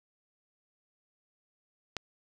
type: click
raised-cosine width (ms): 0.2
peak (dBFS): -16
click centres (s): 1.967
effects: none